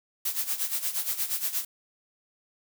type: noise with tremolo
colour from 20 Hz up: blue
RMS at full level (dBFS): -27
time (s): 0.25-1.65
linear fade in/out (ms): 5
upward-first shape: sine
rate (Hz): 8.5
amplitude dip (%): 75
effects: none